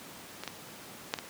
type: clicks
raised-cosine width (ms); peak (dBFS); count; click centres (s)
0.2; -20 / -17 / -11 / -18; 4; 0.436 / 0.477 / 1.139 / 1.188
effects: pink hiss -47 dBFS RMS until 1.29 s + high-pass 150 Hz 12 dB/octave